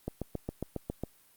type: click train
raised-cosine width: 2 ms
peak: -20 dBFS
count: 8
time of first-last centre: 0.08-1.036 s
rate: 7.32 Hz
effects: white hiss -63 dBFS RMS until 1.36 s + Opus 32 kbps